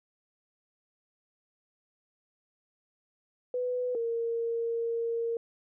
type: tone pair in turn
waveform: sine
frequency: 497 / 462.9 Hz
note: B4 / A#4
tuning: +11 / -12 cents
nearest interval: minor second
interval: 123 cents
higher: first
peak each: -28 dBFS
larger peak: neither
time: 3.54-3.95 / 3.95-5.37 s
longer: second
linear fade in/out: 2 ms
effects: none